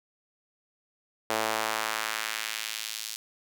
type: tone with high-pass filter sweep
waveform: sawtooth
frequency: 110 Hz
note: A2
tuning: in tune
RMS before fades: -32 dBFS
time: 1.3-3.16 s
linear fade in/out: 0 ms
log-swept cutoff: 570 to 4600 Hz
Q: 1
effects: none